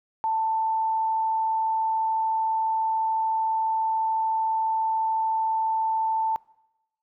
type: tone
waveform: sine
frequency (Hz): 887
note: A5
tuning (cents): +14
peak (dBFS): -22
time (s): 0.24-6.36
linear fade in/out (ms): 0
effects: noise-tail reverb RT60 1.0 s tail -22 dB re dry